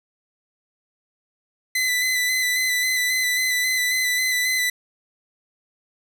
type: tone with vibrato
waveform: sawtooth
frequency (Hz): 2009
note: B6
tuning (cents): +29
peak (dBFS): -16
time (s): 1.75-4.7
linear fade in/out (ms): 5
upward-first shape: square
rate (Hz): 3.7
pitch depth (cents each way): 20
effects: none